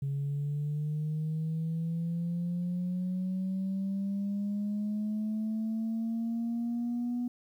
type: linear sweep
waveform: sine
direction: up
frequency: 138.1 to 244.6 Hz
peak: -28 dBFS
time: 0.02-7.28 s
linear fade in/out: 5 ms
effects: tanh soft clip ceiling -27 dBFS + 11-bit